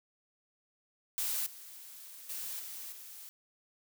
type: noise with level steps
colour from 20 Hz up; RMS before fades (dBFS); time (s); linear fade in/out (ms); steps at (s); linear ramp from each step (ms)
blue; -34 / -50 / -40 / -44 / -49; 1.18-3.29; 0; 1.46 / 2.29 / 2.59 / 2.92; 5
effects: none